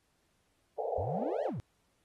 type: band-pass noise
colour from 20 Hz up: pink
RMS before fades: -35 dBFS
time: 0.78-1.5 s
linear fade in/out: 5 ms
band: 440 to 810 Hz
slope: 96 dB/octave
type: exponential two-way sweep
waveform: triangle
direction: up then down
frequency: 80.2 to 659.3 to 93.1 Hz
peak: -33 dBFS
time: 0.98-1.6 s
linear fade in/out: 0 ms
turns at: 1.44 s
effects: pink hiss -75 dBFS RMS until 2.04 s + AAC 32 kbps